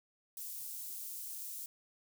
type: high-pass noise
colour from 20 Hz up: white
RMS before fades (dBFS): -44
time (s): 0.37-1.66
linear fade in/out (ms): 2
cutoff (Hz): 8100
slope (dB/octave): 12
effects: none